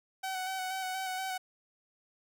sawtooth tone with vibrato, 753 Hz, F#5, 30 cents sharp, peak -30 dBFS, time 0.23-1.38 s, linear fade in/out 10 ms, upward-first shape square, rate 4.2 Hz, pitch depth 21 cents each way, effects none

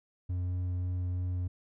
sine tone with hard clipping, 90.3 Hz, F#2, 42 cents flat, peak -31 dBFS, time 0.29-1.48 s, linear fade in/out 10 ms, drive 3 dB, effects none

